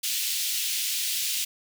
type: high-pass noise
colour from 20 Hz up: pink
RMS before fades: -28 dBFS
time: 0.03-1.45 s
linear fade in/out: 10 ms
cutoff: 2800 Hz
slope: 24 dB/octave
effects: none